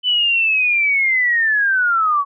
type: linear sweep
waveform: sine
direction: down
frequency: 3013 to 1107 Hz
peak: -13 dBFS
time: 0.03-2.25 s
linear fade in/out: 50 ms
effects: none